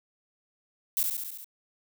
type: noise with echo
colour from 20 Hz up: violet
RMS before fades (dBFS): -26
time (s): 0.97-1.03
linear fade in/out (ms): 0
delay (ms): 69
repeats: 6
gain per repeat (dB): -3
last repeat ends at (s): 1.444
effects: none